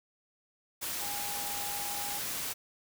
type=tone in noise; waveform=sine; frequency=816 Hz; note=G#5; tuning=31 cents flat; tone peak=-41 dBFS; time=1-2.19 s; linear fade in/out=20 ms; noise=white; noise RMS=-36 dBFS; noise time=0.81-2.54 s; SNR=-8 dB; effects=none